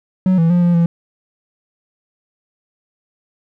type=tone with pitch steps; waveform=triangle; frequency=185.9 / 165.2 / 175.9 / 173.9 / 169.2 Hz; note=F#3 / E3 / F3 / F3 / E3; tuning=+8 / +4 / +13 / -7 / +45 cents; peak=-8 dBFS; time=0.26-0.86 s; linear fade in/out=2 ms; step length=120 ms; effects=none